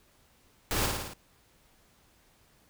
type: noise with echo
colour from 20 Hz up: pink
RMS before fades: -30 dBFS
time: 0.71-0.86 s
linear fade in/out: 0 ms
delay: 55 ms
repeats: 5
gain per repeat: -3 dB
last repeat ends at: 1.135 s
effects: pink hiss -64 dBFS RMS until 2.69 s